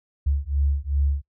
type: beating tone pair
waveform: sine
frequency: 69.3 / 71.9 Hz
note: C#2 / D2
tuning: 0 / -36 cents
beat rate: 2.6 Hz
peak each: -23 dBFS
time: 0.26-1.22 s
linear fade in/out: 10 ms
effects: noise-tail reverb RT60 0.1 s tail -24 dB re dry